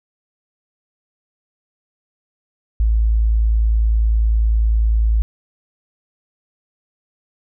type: tone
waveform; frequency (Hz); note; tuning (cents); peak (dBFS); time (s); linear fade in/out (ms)
sine; 55; A1; 0; -12; 2.8-5.22; 0
effects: none